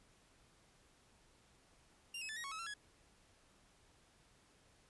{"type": "tone with pitch steps", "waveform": "sawtooth", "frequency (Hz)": [2790, 2569, 1749, 1885, 1105, 1287, 1352, 1677], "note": ["F7", "E7", "A6", "A#6", "C#6", "E6", "E6", "G#6"], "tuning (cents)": [-2, -45, -11, 19, -6, -42, 43, 16], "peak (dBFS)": -40, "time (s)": [2.14, 2.74], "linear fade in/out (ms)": 5, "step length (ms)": 75, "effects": ["pink hiss -69 dBFS RMS until 4.89 s", "resampled to 24000 Hz"]}